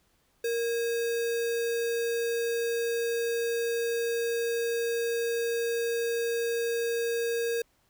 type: tone with sample-and-hold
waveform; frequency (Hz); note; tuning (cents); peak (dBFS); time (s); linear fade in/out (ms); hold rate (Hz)
sine; 466.2; A#4; 0; -26; 0.44-7.62; 5; 2100
effects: pink hiss -69 dBFS RMS until 7.89 s